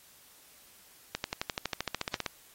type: accelerating click train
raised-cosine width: 0.2 ms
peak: -13 dBFS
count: 16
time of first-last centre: 1.15-2.262 s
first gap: 91 ms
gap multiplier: 0.97
effects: white hiss -58 dBFS RMS until 2.54 s + AAC 48 kbps